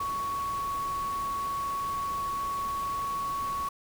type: tone in noise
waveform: sine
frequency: 1115 Hz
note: C#6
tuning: 10 cents sharp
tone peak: -29 dBFS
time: 0-3.69 s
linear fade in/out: 5 ms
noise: pink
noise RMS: -43 dBFS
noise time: 0-3.69 s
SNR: +11 dB
effects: none